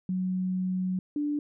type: tone pair in turn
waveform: sine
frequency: 185 / 293.7 Hz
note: F#3 / D4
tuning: 0 / 0 cents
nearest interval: minor sixth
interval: 800 cents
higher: second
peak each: -26 dBFS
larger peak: neither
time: 0.09-0.99 / 1.16-1.39 s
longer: first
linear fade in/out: 2 ms
effects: none